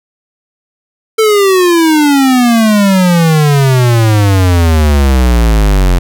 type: exponential sweep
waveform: square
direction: down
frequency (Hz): 447.4 to 43.46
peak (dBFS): -6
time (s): 1.18-5.99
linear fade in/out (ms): 10
effects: none